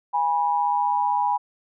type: tone pair together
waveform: sine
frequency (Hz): 822 / 977.5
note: G#5 / B5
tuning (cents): -18 / -18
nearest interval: minor third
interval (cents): 300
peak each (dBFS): -22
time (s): 0.13-1.38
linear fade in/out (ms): 20
effects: none